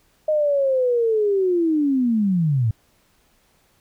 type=linear sweep; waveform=sine; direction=down; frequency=622.3 to 103.83 Hz; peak=-16 dBFS; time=0.28-2.71 s; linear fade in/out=5 ms; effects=pink hiss -61 dBFS RMS until 3.8 s